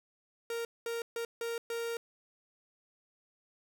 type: tone bursts at uneven times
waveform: 45% pulse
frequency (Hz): 464.8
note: A#4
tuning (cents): -5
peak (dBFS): -34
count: 5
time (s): 0.5-0.65 / 0.86-1.02 / 1.16-1.25 / 1.41-1.58 / 1.7-1.97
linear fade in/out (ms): 2
effects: none